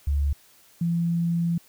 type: tone pair in turn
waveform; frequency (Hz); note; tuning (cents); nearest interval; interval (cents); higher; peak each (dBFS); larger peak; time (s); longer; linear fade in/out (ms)
sine; 71.3 / 169.58; C#2 / E3; +49 / +49; octave + minor third; 1500; second; -20 / -21; first; 0.07-0.33 / 0.81-1.58; second; 5
effects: white hiss -56 dBFS RMS until 1.68 s